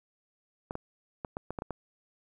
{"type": "clicks", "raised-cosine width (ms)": 1, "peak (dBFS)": -21, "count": 8, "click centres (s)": [0.709, 0.754, 1.248, 1.369, 1.506, 1.588, 1.621, 1.707], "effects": ["10-bit"]}